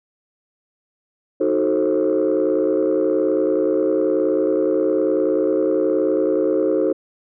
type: chord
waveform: sine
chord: D# diminished seventh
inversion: none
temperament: equal with one note detuned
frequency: 311.1 / 370 / 440 / 531.8 Hz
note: D#4 / F#4 / A4 / C5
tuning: 0 / 0 / 0 / +28 cents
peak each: -20 dBFS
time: 1.4-6.93 s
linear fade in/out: 10 ms
effects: tanh soft clip ceiling -10 dBFS